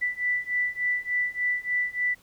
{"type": "beating tone pair", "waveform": "sine", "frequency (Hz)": [1975.5, 1978.9], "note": ["B6", "B6"], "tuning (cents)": [0, 3], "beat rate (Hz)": 3.4, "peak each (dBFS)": [-28, -27], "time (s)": [0.01, 2.15], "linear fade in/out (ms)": 20, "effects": ["pink hiss -58 dBFS RMS until 2.22 s"]}